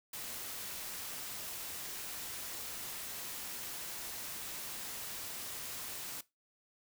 white noise, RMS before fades -43 dBFS, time 0.13-6.21 s, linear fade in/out 5 ms, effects noise-tail reverb RT60 0.2 s tail -18 dB re dry

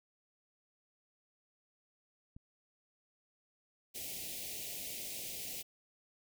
click, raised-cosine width 5 ms, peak -39 dBFS, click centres 2.365 s
white band-stop noise, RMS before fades -43 dBFS, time 3.94-5.63 s, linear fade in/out 20 ms, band 740 to 2100 Hz, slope 48 dB/octave
effects none

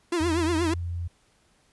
45% pulse tone with vibrato, 331 Hz, E4, 7 cents sharp, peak -23 dBFS, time 0.12-0.74 s, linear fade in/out 5 ms, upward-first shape triangle, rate 8.4 Hz, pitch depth 140 cents each way
sine tone with pitch glide, 84.3 to 86.22 Hz, E2 to F2, +39 to -22 cents, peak -28 dBFS, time 0.2-1.08 s, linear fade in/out 10 ms, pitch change +39 cents, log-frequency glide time 0.47-0.79 s
effects pink hiss -64 dBFS RMS until 1.72 s + resampled to 24000 Hz

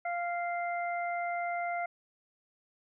harmonic tone, 696 Hz, F5, 6 cents flat, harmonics 1 / 2 / 3, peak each -32 / -41 / -39 dBFS, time 0.05-1.86 s, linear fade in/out 5 ms, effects none

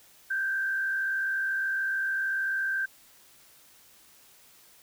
sine tone with frequency modulation, 1568 Hz, G6, in tune, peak -26 dBFS, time 0.3-2.86 s, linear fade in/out 10 ms, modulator 53.6 Hz, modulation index 0.68, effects white hiss -57 dBFS RMS until 4.82 s

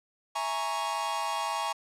45% pulse chord, A# half-diminished seventh, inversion second, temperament equal, 659.3 / 830.6 / 932.3 / 1108.7 Hz, E5 / G#5 / A#5 / C#6, 0 / 0 / 0 / 0 cents, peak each -39 / -34 / -34 / -34 dBFS, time 0.35-1.73 s, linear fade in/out 10 ms, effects low-pass 10000 Hz 12 dB/octave

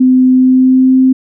sine tone with pitch glide, 256.4 to 260.3 Hz, C4 to C4, -35 to -9 cents, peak -4 dBFS, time 0-1.13 s, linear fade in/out 10 ms, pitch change +26 cents, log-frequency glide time 0.31-0.98 s, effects none

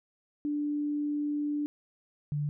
sine tone pair in turn, 294 / 147 Hz, D4 / D3, +2 / +2 cents, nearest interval octave, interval 1200 cents, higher first, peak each -28 dBFS, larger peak neither, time 0.45-1.66 / 2.32-2.49 s, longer first, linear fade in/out 0 ms, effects none

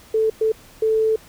sine tone bursts at uneven times, 440 Hz, A4, in tune, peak -15 dBFS, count 3, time 0.14-0.3 / 0.41-0.52 / 0.82-1.16 s, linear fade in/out 5 ms, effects pink hiss -47 dBFS RMS until 1.28 s

